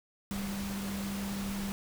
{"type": "tone in noise", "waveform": "sine", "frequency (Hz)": 198.3, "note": "G3", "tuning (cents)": 20, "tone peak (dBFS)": -34, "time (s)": [0.31, 1.72], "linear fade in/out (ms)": 0, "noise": "pink", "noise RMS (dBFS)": -41, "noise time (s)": [0.31, 1.72], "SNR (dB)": 4, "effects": []}